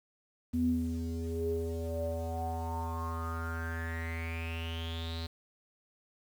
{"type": "tone with low-pass filter sweep", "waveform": "square", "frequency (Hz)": 82.41, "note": "E2", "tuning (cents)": 0, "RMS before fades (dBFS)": -35, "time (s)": [0.53, 5.27], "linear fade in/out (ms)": 10, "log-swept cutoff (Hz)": [230, 4200], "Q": 9.5, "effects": ["9-bit"]}